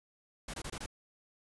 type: noise bursts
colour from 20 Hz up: pink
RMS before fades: -41 dBFS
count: 5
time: 0.48-0.862 s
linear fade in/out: 5 ms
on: 58 ms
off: 23 ms
effects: resampled to 24000 Hz